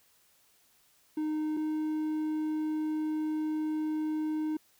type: tone pair in turn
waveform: triangle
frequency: 308.1 / 309.4 Hz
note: D#4 / D#4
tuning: -17 / -10 cents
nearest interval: unison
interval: 7 cents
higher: second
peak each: -27 dBFS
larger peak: neither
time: 1.17-1.57 / 1.57-4.57 s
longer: second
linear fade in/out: 5 ms
effects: white hiss -66 dBFS RMS until 4.79 s